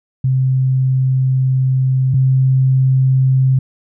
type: tone pair in turn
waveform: sine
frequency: 130.81 / 131.54 Hz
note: C3 / C3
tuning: 0 / +10 cents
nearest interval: unison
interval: 10 cents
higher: second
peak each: -11 / -9 dBFS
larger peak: second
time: 0.24-2.14 / 2.14-3.59 s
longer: first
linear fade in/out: 5 ms
effects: none